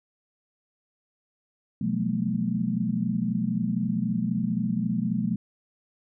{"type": "tone cluster", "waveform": "sine", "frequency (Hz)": [124.6, 168.1, 182.9, 214, 237.9], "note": ["B2", "E3", "F#3", "A3", "A#3"], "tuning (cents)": [16, 34, -20, -48, 35], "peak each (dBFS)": [-33, -34, -29, -27, -32], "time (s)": [1.81, 5.36], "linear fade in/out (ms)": 5, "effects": []}